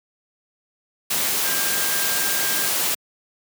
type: tone in noise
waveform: sine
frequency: 1600 Hz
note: G6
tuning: 35 cents sharp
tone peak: -30 dBFS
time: 1.44-2.69 s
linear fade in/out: 10 ms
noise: white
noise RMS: -22 dBFS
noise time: 1.1-2.95 s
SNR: -11 dB
effects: high-pass 150 Hz 12 dB/octave